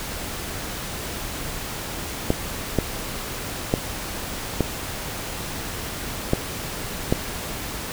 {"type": "clicks", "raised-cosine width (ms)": 2, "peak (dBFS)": -4, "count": 6, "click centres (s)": [2.304, 2.787, 3.739, 4.607, 6.334, 7.125], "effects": ["pink hiss -31 dBFS RMS until 7.92 s"]}